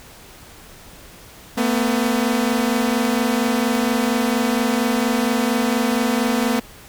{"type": "tone pair together", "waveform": "sawtooth", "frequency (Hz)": [225.8, 250.1], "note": ["A3", "B3"], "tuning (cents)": [45, 22], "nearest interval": "major second", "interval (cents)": 177, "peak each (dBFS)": -16, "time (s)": [1.57, 6.6], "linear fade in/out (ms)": 10, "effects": ["pink hiss -43 dBFS RMS until 6.88 s"]}